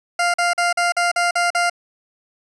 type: tone bursts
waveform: 20% pulse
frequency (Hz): 698.5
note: F5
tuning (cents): 0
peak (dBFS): -11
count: 8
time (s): 0.19-1.698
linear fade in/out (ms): 5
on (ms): 150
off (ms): 44
effects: resampled to 24000 Hz